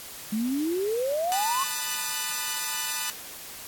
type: exponential sweep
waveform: sine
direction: up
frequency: 207.7 to 1108.7 Hz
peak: -24 dBFS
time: 0.32-1.64 s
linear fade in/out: 10 ms
type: chord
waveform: 5% pulse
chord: B dominant seventh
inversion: third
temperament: equal with one note detuned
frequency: 880 / 987.8 / 1219.6 / 1480 Hz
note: A5 / B5 / D#6 / F#6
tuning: 0 / 0 / -35 / 0 cents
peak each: -22 dBFS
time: 1.32-3.1 s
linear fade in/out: 0 ms
effects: white hiss -41 dBFS RMS until 3.67 s + AAC 64 kbps